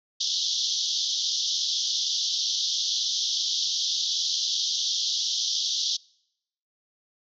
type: band-pass noise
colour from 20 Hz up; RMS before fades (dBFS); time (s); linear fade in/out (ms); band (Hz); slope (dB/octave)
pink; -27; 0.2-5.97; 10; 3200 to 6200; 96
effects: noise-tail reverb RT60 0.8 s tail -26 dB re dry